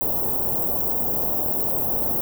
white band-stop noise, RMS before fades -23 dBFS, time 0.01-2.21 s, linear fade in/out 0 ms, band 800 to 16000 Hz, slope 24 dB/octave, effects none

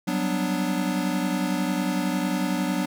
square chord, G major seventh, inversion third, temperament equal, 185 / 196 / 246.9 / 293.7 Hz, F#3 / G3 / B3 / D4, 0 / 0 / 0 / 0 cents, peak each -28 / -33 / -30 / -29 dBFS, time 0.07-2.86 s, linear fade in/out 10 ms, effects none

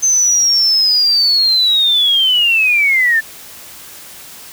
sine linear sweep, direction down, 6240 to 1750 Hz, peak -9 dBFS, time 0.02-3.21 s, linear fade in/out 20 ms, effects white hiss -35 dBFS RMS until 4.52 s

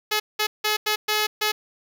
5% pulse tone bursts at uneven times, 425.5 Hz, G#4, 42 cents sharp, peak -9 dBFS, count 6, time 0.11-0.2 / 0.39-0.47 / 0.64-0.77 / 0.86-0.96 / 1.08-1.27 / 1.41-1.52 s, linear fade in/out 10 ms, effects none

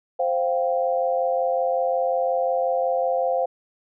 sine chord, C suspended fourth, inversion none, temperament equal, 523.3 / 698.5 / 784 Hz, C5 / F5 / G5, 0 / 0 / 0 cents, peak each -22 / -24 / -28 dBFS, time 0.19-3.46 s, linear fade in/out 10 ms, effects none

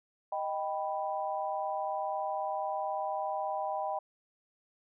sine chord, Eb augmented, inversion none, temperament equal, 622.3 / 784 / 987.8 Hz, Eb5 / G5 / B5, 0 / 0 / 0 cents, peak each -36 / -34 / -38 dBFS, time 0.32-3.99 s, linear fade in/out 5 ms, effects none

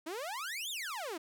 sawtooth exponential two-way sweep, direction up then down, 299.8 to 3777 to 299.8 Hz, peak -34 dBFS, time 0.06-1.18 s, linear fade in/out 10 ms, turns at 0.7 s, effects none

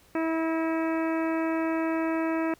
harmonic tone with a mistuned harmonic, 324.3 Hz, E4, 28 cents flat, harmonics 1 / 2 / 3 / 4 / 5 / 6 / 7 / 8, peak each -26 / -32 / -36 / -38 / -40 / -42 / -43 / -44 dBFS, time 0.15-2.54 s, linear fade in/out 2 ms, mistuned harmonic 6, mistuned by -35 cents, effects pink hiss -59 dBFS RMS until 2.59 s

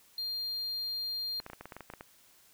triangle tone, 4200 Hz, C8, 6 cents sharp, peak -32 dBFS, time 0.18-1.4 s, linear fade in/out 2 ms
clicks, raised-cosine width 0.5 ms, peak -28 dBFS, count 12, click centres 1.401 / 1.464 / 1.5 / 1.533 / 1.61 / 1.656 / 1.722 / 1.766 / 1.807 / 1.901 / 1.937 / 2.009 s
effects white hiss -62 dBFS RMS until 2.53 s

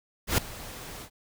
pink noise with ADSR envelope, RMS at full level -22 dBFS, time 0.27-1.1 s, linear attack 110 ms, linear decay 4 ms, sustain -19 dB, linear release 78 ms, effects none

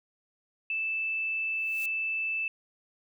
sine tone, 2637 Hz, E7, in tune, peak -28 dBFS, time 0.7-2.48 s, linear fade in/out 2 ms
blue noise with exponential growth, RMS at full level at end -40 dBFS, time 1.49-1.86 s, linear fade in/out 5 ms, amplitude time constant 80 ms
effects none

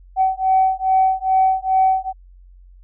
sine beating tone pair, 758 / 760.4 Hz, F#5 / F#5, +42 / +47 cents, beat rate 2.4 Hz, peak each -16 dBFS, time 0.16-2.13 s, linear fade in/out 50 ms, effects tanh soft clip ceiling -6 dBFS + added 45 Hz sine -42 dBFS peak until 2.83 s

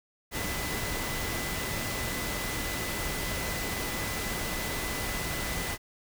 sine tone in noise, 2004 Hz, B6, 25 cents sharp, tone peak -39 dBFS, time 0.31-5.78 s, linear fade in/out 50 ms, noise pink, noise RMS -33 dBFS, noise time 0.31-5.78 s, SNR -9 dB, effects none

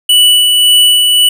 square tone with tremolo, 2960 Hz, F#7, in tune, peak -4 dBFS, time 0.09-1.29 s, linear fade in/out 5 ms, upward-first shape sine, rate 1.8 Hz, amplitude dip 30%, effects none

